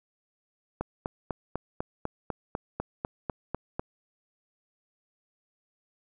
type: click train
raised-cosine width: 1 ms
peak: -16 dBFS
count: 13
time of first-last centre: 0.81-3.795 s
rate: 4.02 Hz
effects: none